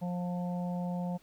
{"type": "harmonic tone", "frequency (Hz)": 177.4, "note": "F3", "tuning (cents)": 27, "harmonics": [1, 3, 4, 5], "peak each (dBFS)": [-32, -42, -44, -46], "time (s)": [0.01, 1.18], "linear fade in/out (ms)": 20, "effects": ["pink hiss -64 dBFS RMS until 1.22 s"]}